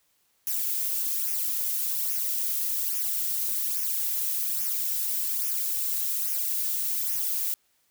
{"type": "noise with flanger", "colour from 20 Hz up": "violet", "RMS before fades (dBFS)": -28, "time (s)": [0.47, 7.54], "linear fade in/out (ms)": 0, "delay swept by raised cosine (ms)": [0.24, 2.64], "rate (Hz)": 1.2, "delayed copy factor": -0.65, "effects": ["white hiss -69 dBFS RMS until 7.9 s"]}